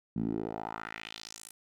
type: tone with band-pass filter sweep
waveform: 10% pulse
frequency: 55 Hz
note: A1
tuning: in tune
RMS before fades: -38 dBFS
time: 0.16-1.52 s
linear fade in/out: 5 ms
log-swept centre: 190 to 11000 Hz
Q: 2.5
effects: none